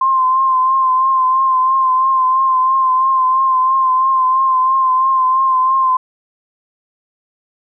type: tone with vibrato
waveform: sine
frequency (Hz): 1046.5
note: C6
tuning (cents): 0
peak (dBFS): -10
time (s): 0.01-5.97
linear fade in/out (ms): 5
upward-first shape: triangle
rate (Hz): 3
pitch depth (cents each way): 40
effects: none